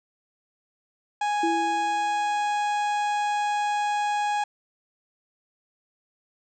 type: harmonic tone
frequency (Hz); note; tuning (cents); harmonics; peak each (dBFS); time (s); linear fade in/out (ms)
830; G#5; -1; 1 / 2 / 3 / 4 / 5 / 6 / 7 / 8 / 9 / 10; -23 / -34 / -37 / -41 / -47 / -51 / -52 / -49 / -47 / -53; 1.21-4.44; 5
type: tone with exponential decay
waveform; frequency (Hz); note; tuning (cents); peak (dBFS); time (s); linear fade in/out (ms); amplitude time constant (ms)
sine; 333.2; E4; +19; -22; 1.43-2.58; 5; 250
effects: none